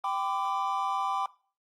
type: chord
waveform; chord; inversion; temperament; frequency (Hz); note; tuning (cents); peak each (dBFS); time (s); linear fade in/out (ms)
triangle; G major; none; equal with one note detuned; 784 / 1006.8 / 1174.7; G5 / B5 / D6; 0 / +33 / 0; -30; 0.04-1.26; 2
effects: noise-tail reverb RT60 0.4 s tail -20 dB re dry + Opus 24 kbps